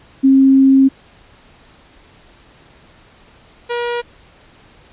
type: tone pair in turn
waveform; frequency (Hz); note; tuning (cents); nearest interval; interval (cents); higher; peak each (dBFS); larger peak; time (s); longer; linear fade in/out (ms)
sine / sawtooth; 268.5 / 478.4; C4 / A#4; +45 / +45; minor seventh; 1000; second; -6 / -14; first; 0.23-0.89 / 3.69-4.02; first; 20
effects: pink hiss -47 dBFS RMS until 4.92 s + resampled to 8000 Hz